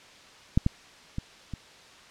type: clicks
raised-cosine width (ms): 5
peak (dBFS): -7 / -10 / -18 / -22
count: 4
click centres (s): 0.575 / 0.664 / 1.184 / 1.537
effects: white hiss -51 dBFS RMS until 2.1 s + low-pass 5000 Hz 12 dB/octave